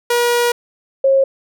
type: tone pair in turn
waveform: sawtooth / sine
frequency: 479.6 / 540.4 Hz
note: A#4 / C#5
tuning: +49 / -44 cents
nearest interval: major second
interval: 207 cents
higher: second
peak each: -9 dBFS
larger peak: neither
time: 0.1-0.52 / 1.04-1.24 s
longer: first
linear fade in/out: 5 ms
effects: none